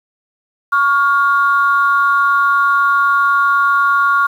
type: tone pair together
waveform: sine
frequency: 1118 / 1410.3 Hz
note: C#6 / F6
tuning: +14 / +17 cents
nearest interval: major third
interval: 403 cents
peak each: -12 dBFS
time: 0.72-4.27 s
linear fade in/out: 10 ms
effects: tanh soft clip ceiling -3 dBFS + 7-bit